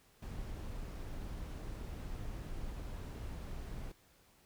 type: noise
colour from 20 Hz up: brown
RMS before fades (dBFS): -43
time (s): 0.22-3.92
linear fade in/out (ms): 5
effects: pink hiss -67 dBFS RMS until 4.45 s